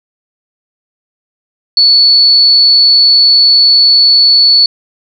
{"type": "tone", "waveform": "sine", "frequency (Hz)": 4435, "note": "C#8", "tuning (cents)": 0, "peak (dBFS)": -3, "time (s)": [1.77, 4.66], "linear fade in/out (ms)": 2, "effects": []}